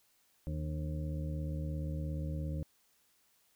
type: harmonic tone with a mistuned harmonic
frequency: 77.1 Hz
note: D#2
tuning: 15 cents flat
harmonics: 1 / 2 / 3 / 4 / 6 / 7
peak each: -37 / -38 / -50 / -46 / -56 / -49 dBFS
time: 0.47-2.63 s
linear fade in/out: 0 ms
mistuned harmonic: 4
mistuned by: -48 cents
effects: white hiss -71 dBFS RMS until 3.55 s